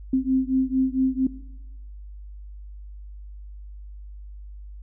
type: beating tone pair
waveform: sine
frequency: 260 / 264.4 Hz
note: C4 / C4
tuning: -11 / +18 cents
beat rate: 4.4 Hz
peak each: -22 dBFS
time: 0.13-1.27 s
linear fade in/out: 5 ms
effects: noise-tail reverb RT60 1.0 s tail -18 dB re dry + added 50 Hz sine -37 dBFS peak until 4.82 s